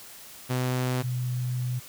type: tone pair in turn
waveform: sawtooth / sine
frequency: 126.9 / 124.79 Hz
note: B2 / B2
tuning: +47 / +18 cents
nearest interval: unison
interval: 29 cents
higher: first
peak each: -21 / -26 dBFS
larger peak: first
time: 0.49-1.03 / 1.03-1.8 s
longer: second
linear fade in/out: 20 ms
effects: white hiss -46 dBFS RMS until 1.88 s